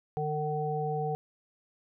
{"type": "harmonic tone", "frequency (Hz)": 151.1, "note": "D3", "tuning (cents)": 50, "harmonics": [1, 3, 5], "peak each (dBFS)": [-33, -33, -33], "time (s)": [0.17, 1.15], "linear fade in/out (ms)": 0, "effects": []}